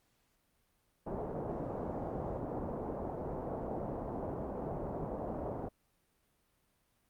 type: low-pass noise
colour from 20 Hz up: white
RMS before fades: -39 dBFS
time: 1.06-5.69 s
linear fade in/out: 10 ms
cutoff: 740 Hz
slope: 24 dB/octave
effects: pink hiss -75 dBFS RMS until 7.09 s + Opus 48 kbps